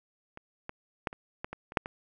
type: clicks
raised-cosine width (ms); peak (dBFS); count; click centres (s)
0.5; -28 / -22 / -14 / -28 / -19 / -23 / -28 / -7 / -22; 9; 0.374 / 0.694 / 1.072 / 1.129 / 1.445 / 1.53 / 1.721 / 1.772 / 1.859
effects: none